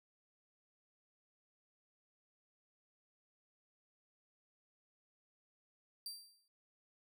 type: tone with exponential decay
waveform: sawtooth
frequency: 4702 Hz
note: D8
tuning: 1 cent sharp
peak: -38 dBFS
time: 6.06-6.48 s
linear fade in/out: 2 ms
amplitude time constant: 91 ms
effects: none